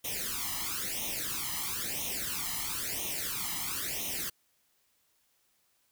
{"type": "noise with flanger", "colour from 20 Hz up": "white", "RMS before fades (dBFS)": -35, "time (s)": [0.04, 4.3], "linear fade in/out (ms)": 10, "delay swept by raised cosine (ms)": [0.32, 1], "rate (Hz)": 1, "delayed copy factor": 0.9, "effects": ["white hiss -72 dBFS RMS until 5.91 s"]}